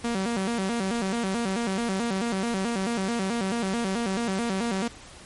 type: tone with vibrato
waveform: sawtooth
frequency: 212 Hz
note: G#3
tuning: 36 cents sharp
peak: -21 dBFS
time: 0.04-4.88 s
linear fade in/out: 5 ms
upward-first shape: square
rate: 4.6 Hz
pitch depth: 180 cents each way
effects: pink hiss -46 dBFS RMS until 5.25 s + MP3 48 kbps

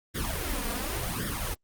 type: noise with flanger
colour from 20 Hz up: pink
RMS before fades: -31 dBFS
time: 0.14-1.55 s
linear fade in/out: 20 ms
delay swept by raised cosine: 0.57 to 4.27 ms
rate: 0.9 Hz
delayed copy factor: +0.95
effects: Opus 32 kbps

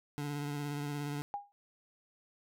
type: tone with vibrato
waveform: 25% pulse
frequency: 145.2 Hz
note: D3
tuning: 19 cents flat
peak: -32 dBFS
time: 0.18-1.22 s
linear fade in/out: 0 ms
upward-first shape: triangle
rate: 17 Hz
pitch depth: 32 cents each way
type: tone with exponential decay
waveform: sine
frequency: 812 Hz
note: G#5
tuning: 39 cents flat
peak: -31 dBFS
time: 1.34-1.52 s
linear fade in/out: 0 ms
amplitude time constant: 37 ms
effects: none

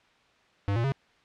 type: tone with pitch steps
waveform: square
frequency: 100.1 / 116.99 / 136.74 Hz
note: G2 / A#2 / C#3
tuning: +37 / +7 / -23 cents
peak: -25 dBFS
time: 0.68-0.92 s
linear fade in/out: 0 ms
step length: 80 ms
effects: white hiss -62 dBFS RMS until 1.24 s + low-pass 3000 Hz 12 dB/octave

